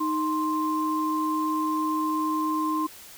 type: tone pair together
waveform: sine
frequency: 311.1 / 1048.5 Hz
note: D#4 / C6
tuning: 0 / +3 cents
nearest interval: octave + major sixth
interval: 2103 cents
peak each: -26 dBFS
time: 0-2.87 s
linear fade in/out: 10 ms
effects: white hiss -46 dBFS RMS until 3.17 s